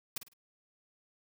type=noise with echo; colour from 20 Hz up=white; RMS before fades=-35 dBFS; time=0.16-0.18 s; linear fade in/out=5 ms; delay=52 ms; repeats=3; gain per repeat=-10 dB; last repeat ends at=0.336 s; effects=none